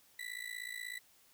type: tone with amplitude modulation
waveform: 35% pulse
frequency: 1975.5 Hz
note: B6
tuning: in tune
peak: -36 dBFS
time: 0.19-0.99 s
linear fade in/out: 5 ms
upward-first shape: sine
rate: 56.4 Hz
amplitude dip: 90%
effects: white hiss -66 dBFS RMS until 1.33 s